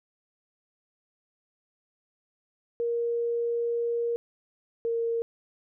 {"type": "tone pair in turn", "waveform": "sine", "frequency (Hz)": [469.8, 462.3], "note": ["A#4", "A#4"], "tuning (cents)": [13, -14], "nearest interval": "unison", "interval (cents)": 27, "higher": "first", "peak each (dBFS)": -25, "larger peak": "neither", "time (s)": [[2.8, 4.16], [4.85, 5.22]], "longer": "first", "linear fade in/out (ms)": 0, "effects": []}